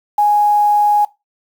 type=tone with quantisation; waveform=sine; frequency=830.6 Hz; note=G#5; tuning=in tune; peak=-9 dBFS; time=0.18-1.05 s; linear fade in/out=5 ms; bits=6; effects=noise-tail reverb RT60 0.2 s tail -18 dB re dry